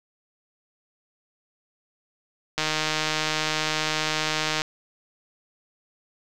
click train, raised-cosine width 0.2 ms, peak -7 dBFS, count 317, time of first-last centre 2.58-4.619 s, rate 155 Hz, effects none

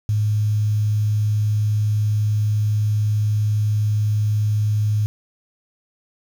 sine tone with quantisation, 105.9 Hz, G#2, 34 cents sharp, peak -16 dBFS, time 0.09-5.06 s, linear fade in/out 0 ms, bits 7, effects none

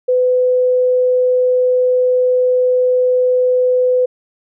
sine tone, 503 Hz, B4, 32 cents sharp, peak -10 dBFS, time 0.08-4.06 s, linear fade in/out 10 ms, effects none

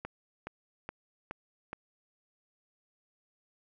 click train, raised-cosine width 0.5 ms, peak -23 dBFS, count 5, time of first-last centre 0.05-1.731 s, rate 2.38 Hz, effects none

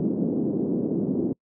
pink band-pass noise, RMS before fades -25 dBFS, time 0-1.33 s, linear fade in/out 2 ms, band 190 to 370 Hz, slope 24 dB/octave, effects noise-tail reverb RT60 0.1 s tail -26 dB re dry

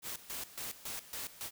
white noise with tremolo, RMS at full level -41 dBFS, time 0.02-1.51 s, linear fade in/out 50 ms, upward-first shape square, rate 3.6 Hz, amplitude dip 80%, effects none

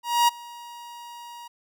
45% pulse tone with ADSR envelope, 950 Hz, A#5, 33 cents sharp, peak -15 dBFS, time 0.03-1.48 s, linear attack 250 ms, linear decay 15 ms, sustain -24 dB, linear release 10 ms, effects none

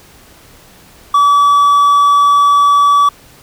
triangle tone, 1147 Hz, D6, 41 cents flat, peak -4 dBFS, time 1.14-3.09 s, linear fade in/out 5 ms, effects pink hiss -42 dBFS RMS until 3.42 s

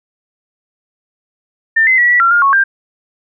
sine tone with pitch steps, 1801 / 2051 / 1934 / 1948 / 1368 / 1415 / 1104 / 1588 Hz, A6 / C7 / B6 / B6 / F6 / F6 / C#6 / G6, +40 / -35 / -37 / -24 / -36 / +22 / -7 / +22 cents, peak -7 dBFS, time 1.76-2.64 s, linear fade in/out 10 ms, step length 110 ms, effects none

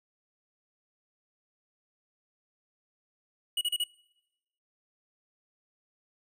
square tone bursts, 2914 Hz, F#7, 27 cents flat, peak -27 dBFS, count 4, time 3.57-3.84 s, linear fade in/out 5 ms, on 42 ms, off 34 ms, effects noise-tail reverb RT60 1.0 s tail -26 dB re dry

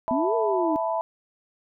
sine chord, E suspended fourth, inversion none, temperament just, 659.3 / 879 / 988.9 Hz, E5 / A5 / B5, 0 / -2 / +2 cents, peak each -26 / -29 / -29 dBFS, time 0.08-1.01 s, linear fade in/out 0 ms
sine exponential two-way sweep, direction up then down, 239.5 to 474 to 300.2 Hz, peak -23 dBFS, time 0.11-0.76 s, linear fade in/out 0 ms, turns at 0.35 s
effects none

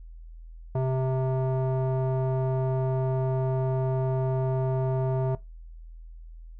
square tone with low-pass filter, 130.81 Hz, C3, in tune, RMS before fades -26 dBFS, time 0.75-5.35 s, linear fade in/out 2 ms, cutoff 750 Hz, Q 2.2, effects noise-tail reverb RT60 0.2 s tail -19 dB re dry + added 41 Hz sine -41 dBFS peak until 6.59 s

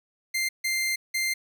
sawtooth tone bursts at uneven times, 2093 Hz, C7, in tune, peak -21 dBFS, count 3, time 0.34-0.49 / 0.64-0.96 / 1.14-1.34 s, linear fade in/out 10 ms, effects none

